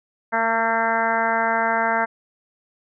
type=harmonic tone with a mistuned harmonic; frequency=226.7 Hz; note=A#3; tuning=48 cents flat; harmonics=1 / 2 / 3 / 4 / 5 / 6 / 7 / 8 / 9; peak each=-31 / -31 / -24 / -23 / -31 / -27 / -25 / -30 / -31 dBFS; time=0.32-2.06 s; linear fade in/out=20 ms; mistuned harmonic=2; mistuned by=+19 cents; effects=none